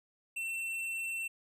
triangle tone with hard clipping, 2696 Hz, E7, 38 cents sharp, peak -36 dBFS, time 0.36-1.28 s, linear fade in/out 10 ms, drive 12 dB, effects none

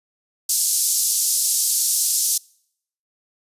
white band-pass noise, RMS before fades -20 dBFS, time 0.49-2.38 s, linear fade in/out 5 ms, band 5100 to 12000 Hz, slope 24 dB/octave, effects noise-tail reverb RT60 0.7 s tail -26 dB re dry + resampled to 32000 Hz

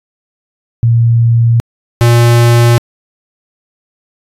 sine / square tone pair in turn, 116.54 / 118.58 Hz, A#2 / A#2, 0 / +30 cents, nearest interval unison, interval 30 cents, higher second, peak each -5 dBFS, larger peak neither, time 0.83-1.6 / 2.01-2.78 s, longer neither, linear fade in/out 0 ms, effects resampled to 32000 Hz

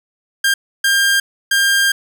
sawtooth tone bursts at uneven times, 1601 Hz, G6, 36 cents sharp, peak -8 dBFS, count 3, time 0.44-0.54 / 0.84-1.2 / 1.51-1.92 s, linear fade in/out 5 ms, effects none

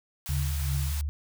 white high-pass noise, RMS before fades -39 dBFS, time 0.26-1.01 s, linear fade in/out 0 ms, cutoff 670 Hz, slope 48 dB/octave
sine tone with pitch glide, 75 to 73.5 Hz, D2 to D2, +37 to +2 cents, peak -27 dBFS, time 0.29-1.09 s, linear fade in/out 0 ms, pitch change -35 cents, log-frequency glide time 0.41-0.62 s
sine tone with tremolo, 139.6 Hz, C#3, 13 cents sharp, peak -27 dBFS, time 0.29-0.92 s, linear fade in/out 5 ms, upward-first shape triangle, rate 2.7 Hz, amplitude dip 85%
effects none

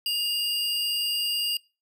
square tone pair together, 2835 / 4807 Hz, F7 / D8, +25 / +39 cents, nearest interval major sixth, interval 914 cents, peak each -28 dBFS, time 0.06-1.57 s, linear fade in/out 2 ms, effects noise-tail reverb RT60 0.3 s tail -24 dB re dry

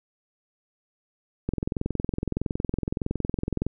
click train, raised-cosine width 3 ms, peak -13 dBFS, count 48, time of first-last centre 1.49-3.666 s, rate 21.6 Hz, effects none

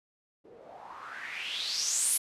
blue noise with low-pass filter sweep, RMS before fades -34 dBFS, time 0.44-2.18 s, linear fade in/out 10 ms, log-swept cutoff 390 to 11000 Hz, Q 5.2, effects resampled to 32000 Hz

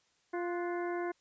harmonic tone with a mistuned harmonic, 349.2 Hz, F4, in tune, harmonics 1 / 2 / 3 / 4 / 5 / 6, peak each -34 / -40 / -44 / -46 / -48 / -50 dBFS, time 0.33-1.12 s, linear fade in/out 10 ms, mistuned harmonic 4, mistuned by +88 cents, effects white hiss -72 dBFS RMS until 1.2 s + resampled to 16000 Hz

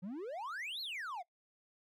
triangle exponential two-way sweep, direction up then down, 169.9 to 4383 to 663 Hz, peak -38 dBFS, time 0.02-1.23 s, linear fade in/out 20 ms, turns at 0.81 s, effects noise-tail reverb RT60 0.1 s tail -22 dB re dry

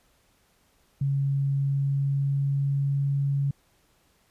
sine tone with pitch glide, 138.59 to 139.72 Hz, C#3 to C#3, 0 to +14 cents, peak -22 dBFS, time 1.01-3.51 s, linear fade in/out 5 ms, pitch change +14 cents, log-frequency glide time 1.5-3.07 s, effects pink hiss -65 dBFS RMS until 4.3 s + resampled to 32000 Hz

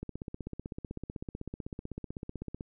click train, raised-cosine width 3 ms, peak -25 dBFS, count 42, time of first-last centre 0.03-2.609 s, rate 15.9 Hz, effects none

